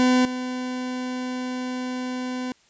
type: tone with level steps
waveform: 40% pulse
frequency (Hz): 252.7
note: B3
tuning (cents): +40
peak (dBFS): -15 / -26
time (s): 0-2.52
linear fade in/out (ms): 0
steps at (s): 0.25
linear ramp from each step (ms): 2
effects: white hiss -59 dBFS RMS until 2.69 s + resampled to 16000 Hz